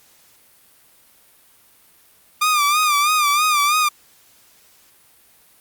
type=tone with vibrato; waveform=sawtooth; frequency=1200 Hz; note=D6; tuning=37 cents sharp; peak=-11 dBFS; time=2.41-3.89 s; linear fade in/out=10 ms; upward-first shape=sine; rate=3.1 Hz; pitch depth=74 cents each way; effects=white hiss -53 dBFS RMS until 5.6 s + Opus 48 kbps